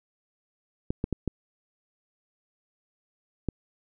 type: clicks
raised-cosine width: 3 ms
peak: -14 dBFS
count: 5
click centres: 0.905 / 1.041 / 1.127 / 1.277 / 3.487 s
effects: none